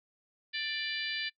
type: harmonic tone with a mistuned harmonic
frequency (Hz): 590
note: D5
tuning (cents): +8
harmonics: 3 / 4 / 5 / 6 / 7 / 8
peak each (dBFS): -38 / -39 / -40 / -41 / -41 / -42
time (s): 0.53-1.3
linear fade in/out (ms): 20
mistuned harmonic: 7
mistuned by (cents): -42
effects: noise-tail reverb RT60 0.1 s tail -22 dB re dry